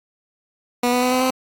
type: tone with pitch steps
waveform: 15% pulse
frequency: 244.1 / 247.7 / 251.3 / 254.9 / 258.6 Hz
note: B3 / B3 / B3 / C4 / C4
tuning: -20 / +5 / +30 / -45 / -20 cents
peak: -10 dBFS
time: 0.83-1.305 s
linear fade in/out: 5 ms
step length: 95 ms
effects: AAC 64 kbps